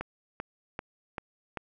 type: click train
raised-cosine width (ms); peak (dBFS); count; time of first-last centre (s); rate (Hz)
0.5; -19; 5; 0.01-1.573; 2.56
effects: none